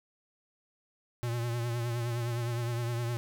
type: tone with vibrato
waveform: square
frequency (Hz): 118.7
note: A#2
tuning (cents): +32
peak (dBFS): -31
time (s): 1.23-3.17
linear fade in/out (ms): 0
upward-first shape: triangle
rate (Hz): 9.7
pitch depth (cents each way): 56
effects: none